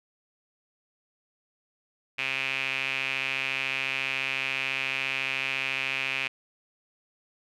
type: tone with band-pass filter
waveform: sawtooth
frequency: 134.1 Hz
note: C3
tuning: 43 cents sharp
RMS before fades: -30 dBFS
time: 2.18-6.28 s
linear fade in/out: 10 ms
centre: 2500 Hz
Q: 6.5
effects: none